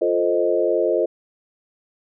sine chord, F dominant seventh, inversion none, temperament equal, 349.2 / 440 / 523.3 / 622.3 Hz, F4 / A4 / C5 / Eb5, 0 / 0 / 0 / 0 cents, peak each -22 dBFS, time 0.01-1.06 s, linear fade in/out 10 ms, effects none

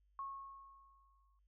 sine tone with exponential decay, 1094 Hz, C#6, 23 cents flat, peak -40 dBFS, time 0.19-1.39 s, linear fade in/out 1 ms, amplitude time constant 260 ms, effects added 50 Hz sine -70 dBFS peak until 1.47 s

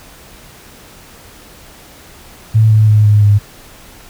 sine tone with pitch steps, 110 / 108.17 / 106.38 / 104.61 / 102.87 Hz, A2 / A2 / G#2 / G#2 / G#2, 0 / -29 / +42 / +13 / -16 cents, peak -5 dBFS, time 2.54-3.39 s, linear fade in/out 20 ms, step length 170 ms, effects pink hiss -39 dBFS RMS until 4.09 s

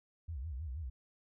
sine tone with vibrato, 72.2 Hz, D2, 29 cents flat, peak -38 dBFS, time 0.28-0.9 s, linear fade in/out 10 ms, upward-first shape sine, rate 6.3 Hz, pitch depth 280 cents each way, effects none

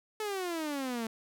sawtooth exponential sweep, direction down, 437.6 to 220 Hz, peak -29 dBFS, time 0.2-1.07 s, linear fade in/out 2 ms, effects none

